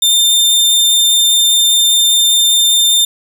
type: tone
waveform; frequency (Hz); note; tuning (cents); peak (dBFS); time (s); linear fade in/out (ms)
sawtooth; 3605; A7; +41; -5; 0.02-3.05; 5
effects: none